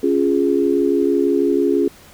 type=chord; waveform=sine; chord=Db major; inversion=none; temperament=equal; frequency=277.2 / 349.2 / 415.3 Hz; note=Db4 / F4 / Ab4; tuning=0 / 0 / 0 cents; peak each=-18 dBFS; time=0.03-1.88 s; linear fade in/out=5 ms; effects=pink hiss -45 dBFS RMS until 2.13 s